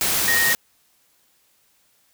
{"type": "tone in noise", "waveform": "sine", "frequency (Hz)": 1864.7, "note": "A#6", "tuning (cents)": 0, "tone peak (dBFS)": -18, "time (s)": [0.28, 0.53], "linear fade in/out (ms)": 0, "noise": "white", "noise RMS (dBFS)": -21, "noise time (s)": [0.01, 0.55], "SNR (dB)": 0, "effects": ["white hiss -62 dBFS RMS until 2.13 s"]}